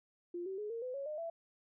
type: tone with pitch steps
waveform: sine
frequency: 349.2 / 383 / 420.1 / 460.8 / 505.4 / 554.3 / 608 / 666.9 Hz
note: F4 / G4 / G#4 / A#4 / B4 / C#5 / D#5 / E5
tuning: 0 / -40 / +20 / -20 / +40 / 0 / -40 / +20 cents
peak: -38 dBFS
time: 0.34-1.3 s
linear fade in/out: 5 ms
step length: 120 ms
effects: none